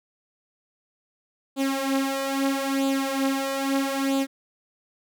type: tone with flanger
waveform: sawtooth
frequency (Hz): 271.8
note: C#4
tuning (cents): -34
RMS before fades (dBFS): -25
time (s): 1.56-4.27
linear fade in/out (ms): 50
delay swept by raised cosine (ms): 0.26 to 5.36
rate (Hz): 0.77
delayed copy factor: +0.7
effects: none